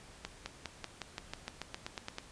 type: accelerating click train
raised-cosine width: 0.2 ms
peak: -21 dBFS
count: 14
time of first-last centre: 0.25-2.184 s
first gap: 210 ms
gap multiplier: 0.94
effects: pink hiss -55 dBFS RMS until 2.31 s + resampled to 22050 Hz

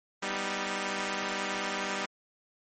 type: chord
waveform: 5% pulse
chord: G augmented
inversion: none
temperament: equal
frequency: 196 / 246.9 / 311.1 Hz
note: G3 / B3 / D#4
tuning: 0 / 0 / 0 cents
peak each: -22 / -26 / -25 dBFS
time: 0.22-2.06 s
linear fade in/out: 10 ms
effects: MP3 32 kbps

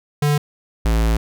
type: tone pair in turn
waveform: square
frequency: 146.8 / 55.53 Hz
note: D3 / A1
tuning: 0 / +17 cents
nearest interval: octave + perfect fourth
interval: 1683 cents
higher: first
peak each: -15 dBFS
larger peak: neither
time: 0.22-0.38 / 0.85-1.17 s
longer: second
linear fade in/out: 5 ms
effects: none

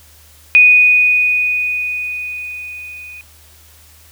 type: tone with level ramp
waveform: sine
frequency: 2480 Hz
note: D#7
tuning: 6 cents flat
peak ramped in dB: -3 to -31 dBFS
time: 0.55-3.21 s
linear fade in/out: 0 ms
effects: added 77 Hz sine -46 dBFS peak until 4.11 s + white hiss -46 dBFS RMS until 4.11 s

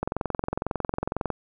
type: click train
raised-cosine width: 1 ms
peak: -12 dBFS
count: 29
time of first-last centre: 0.03-1.303 s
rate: 22 Hz
effects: none

